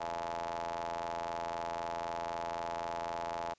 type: ring-modulated tone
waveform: sawtooth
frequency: 83.9 Hz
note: E2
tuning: 31 cents sharp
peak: -29 dBFS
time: 0-3.54 s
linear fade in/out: 10 ms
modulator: 767 Hz
effects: white hiss -71 dBFS RMS until 3.58 s + resampled to 16000 Hz